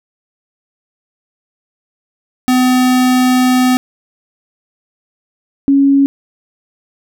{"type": "tone pair in turn", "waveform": ["square", "sine"], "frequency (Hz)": [253.3, 277], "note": ["B3", "C#4"], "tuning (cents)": [44, -1], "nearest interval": "major second", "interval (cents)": 155, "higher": "second", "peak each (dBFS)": [-9, -6], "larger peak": "second", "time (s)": [[2.48, 3.77], [5.68, 6.06]], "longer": "first", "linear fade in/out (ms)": 0, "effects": []}